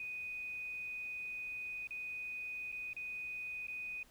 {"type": "tone with dropouts", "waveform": "sine", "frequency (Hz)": 2489, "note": "D#7", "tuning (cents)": 0, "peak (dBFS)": -40, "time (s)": [0, 4.03], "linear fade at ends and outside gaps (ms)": 2, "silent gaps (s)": [[1.872, 1.907], [2.718, 2.725], [2.932, 2.965], [3.669, 3.682]], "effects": ["pink hiss -65 dBFS RMS until 4.1 s"]}